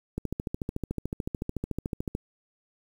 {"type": "click train", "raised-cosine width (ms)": 3, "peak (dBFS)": -17, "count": 28, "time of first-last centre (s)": [0.18, 2.151], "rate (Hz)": 13.7, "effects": ["8-bit"]}